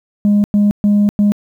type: tone bursts at uneven times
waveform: sine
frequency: 205.6 Hz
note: G#3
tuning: 17 cents flat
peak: -6 dBFS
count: 4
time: 0.25-0.44 / 0.54-0.71 / 0.84-1.09 / 1.19-1.32 s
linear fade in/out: 0 ms
effects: tanh soft clip ceiling -7 dBFS + 8-bit